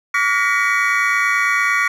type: tone cluster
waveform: triangle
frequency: 1144 / 1428 / 1875 / 1984 / 2264 Hz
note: D6 / F6 / A#6 / B6 / C#7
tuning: -46 / +38 / +10 / +7 / +36 cents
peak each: -19 dBFS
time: 0.14-1.88 s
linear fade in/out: 5 ms
effects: tanh soft clip ceiling -2 dBFS